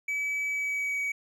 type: tone with pitch glide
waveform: triangle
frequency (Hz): 2290 to 2265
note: D7 to C#7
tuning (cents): -44 to +37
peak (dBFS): -26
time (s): 0.08-1.12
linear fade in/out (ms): 5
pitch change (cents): -19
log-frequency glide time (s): 0.47-1
effects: none